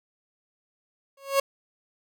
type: tone with exponential growth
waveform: 30% pulse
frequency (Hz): 550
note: C#5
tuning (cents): -14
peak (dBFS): -14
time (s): 1.17-1.4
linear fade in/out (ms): 5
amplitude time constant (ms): 48
effects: none